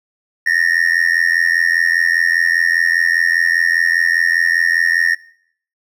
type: tone with amplitude modulation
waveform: triangle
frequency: 1839 Hz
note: A#6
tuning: 24 cents flat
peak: -6 dBFS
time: 0.46-5.15 s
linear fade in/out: 10 ms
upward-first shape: sine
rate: 85 Hz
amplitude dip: 100%
effects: noise-tail reverb RT60 0.6 s tail -19 dB re dry